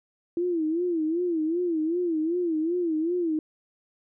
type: tone with vibrato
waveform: sine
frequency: 333.5 Hz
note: E4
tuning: 20 cents sharp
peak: -23 dBFS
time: 0.37-3.39 s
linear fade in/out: 2 ms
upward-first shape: sine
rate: 2.6 Hz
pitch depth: 130 cents each way
effects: none